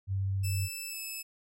sine tone with vibrato, 96.9 Hz, G2, 20 cents flat, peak -28 dBFS, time 0.07-0.69 s, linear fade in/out 50 ms, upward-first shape triangle, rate 15 Hz, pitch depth 11 cents each way
10% pulse tone with pitch glide, 2637 to 2604 Hz, E7 to E7, 0 to -22 cents, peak -29 dBFS, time 0.43-1.23 s, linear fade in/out 20 ms, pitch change -22 cents, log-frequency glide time 0.89-0.98 s
effects none

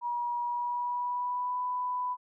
sine tone with pitch glide, 960 to 994.4 Hz, B5 to B5, -49 to +12 cents, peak -29 dBFS, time 0.01-2.17 s, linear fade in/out 50 ms, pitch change +61 cents, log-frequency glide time 0.41-1.59 s, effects none

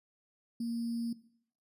sine tone with sample-and-hold, 233.1 Hz, A#3, in tune, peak -32 dBFS, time 0.6-1.13 s, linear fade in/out 5 ms, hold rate 4900 Hz, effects noise-tail reverb RT60 0.6 s tail -17 dB re dry + resampled to 32000 Hz

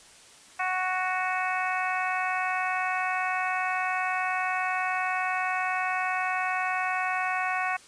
harmonic tone, 370 Hz, F#4, in tune, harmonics 2 / 3 / 4 / 5 / 6 / 7, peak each -30 / -32 / -33 / -34 / -35 / -35 dBFS, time 0.59-7.77 s, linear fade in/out 10 ms, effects white hiss -52 dBFS RMS until 7.87 s + resampled to 22050 Hz

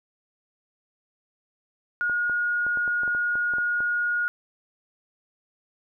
sine tone, 1438 Hz, F#6, 50 cents flat, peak -22 dBFS, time 2.01-4.28 s, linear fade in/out 0 ms
clicks, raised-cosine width 1 ms, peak -25 dBFS, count 12, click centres 2.097 / 2.297 / 2.666 / 2.773 / 2.878 / 3.034 / 3.078 / 3.149 / 3.355 / 3.537 / 3.584 / 3.805 s
effects none

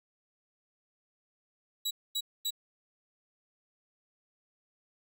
sawtooth tone bursts, 3900 Hz, B7, 23 cents flat, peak -27 dBFS, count 3, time 1.85-2.507 s, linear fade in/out 10 ms, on 59 ms, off 240 ms, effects none

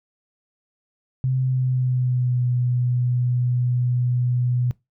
sine tone with pitch glide, 130 to 123.56 Hz, C3 to B2, -11 to +1 cents, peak -18 dBFS, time 1.24-4.71 s, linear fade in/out 0 ms, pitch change -88 cents, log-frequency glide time 1.38-2.45 s, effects noise-tail reverb RT60 0.2 s tail -21 dB re dry

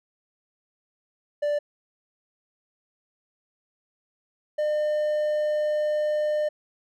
triangle tone pair in turn, 587.3 / 603.5 Hz, D5 / D5, 0 / +47 cents, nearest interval unison, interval 47 cents, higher second, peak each -20 dBFS, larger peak neither, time 1.42-1.59 / 4.58-6.49 s, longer second, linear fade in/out 10 ms, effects none

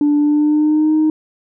sine tone with pitch glide, 293.2 to 310.6 Hz, D4 to D#4, -3 to -3 cents, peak -9 dBFS, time 0.01-1.1 s, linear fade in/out 2 ms, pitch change +100 cents, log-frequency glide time 0.17-0.94 s, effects tanh soft clip ceiling -8 dBFS

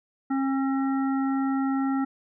harmonic tone, 269.8 Hz, C#4, 47 cents flat, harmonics 1 / 3 / 5 / 7, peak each -23 / -33 / -35 / -43 dBFS, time 0.3-2.05 s, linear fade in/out 10 ms, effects none

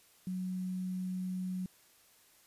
sine tone with quantisation, 184.4 Hz, F#3, 6 cents flat, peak -34 dBFS, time 0.27-1.66 s, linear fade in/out 2 ms, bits 10, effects white hiss -64 dBFS RMS until 2.46 s + resampled to 32000 Hz

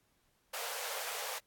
pink high-pass noise, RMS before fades -40 dBFS, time 0.53-1.39 s, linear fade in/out 10 ms, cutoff 450 Hz, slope 96 dB/octave, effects pink hiss -74 dBFS RMS until 1.46 s + AAC 64 kbps

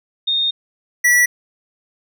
sine / square tone pair in turn, 3679 / 1948.9 Hz, A#7 / B6, -24 / -23 cents, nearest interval major seventh, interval 1099 cents, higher first, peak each -15 / -11 dBFS, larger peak second, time 0.27-0.51 / 1.04-1.26 s, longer first, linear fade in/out 10 ms, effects none

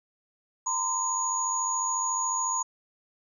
sine tone cluster, 933 / 1027 / 6770 Hz, A#5 / C6 / G#8, +1 / -33 / +32 cents, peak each -33 / -30 / -28 dBFS, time 0.66-2.63 s, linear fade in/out 10 ms, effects none

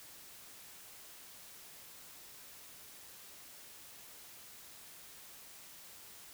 silence, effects white hiss -54 dBFS RMS until 6.33 s

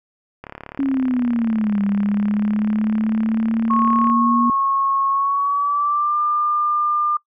click train, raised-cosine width 0.5 ms, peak -18 dBFS, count 132, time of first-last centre 0.44-4.099 s, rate 35.8 Hz
sine linear two-way sweep, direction down then up, 277.2 to 200.4 to 238.6 Hz, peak -16 dBFS, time 0.79-4.5 s, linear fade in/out 2 ms, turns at 1.82 s
sine tone with pitch glide, 1094 to 1199.9 Hz, C#6 to D6, -23 to +37 cents, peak -16 dBFS, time 3.7-7.17 s, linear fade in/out 5 ms, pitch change +160 cents, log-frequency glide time 5.09-6.2 s
effects noise-tail reverb RT60 0.1 s tail -23 dB re dry

